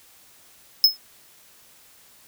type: tone with exponential decay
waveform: square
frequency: 5180 Hz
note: E8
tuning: 31 cents flat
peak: -8 dBFS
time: 0.84-0.97 s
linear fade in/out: 1 ms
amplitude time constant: 28 ms
effects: white hiss -53 dBFS RMS until 2.27 s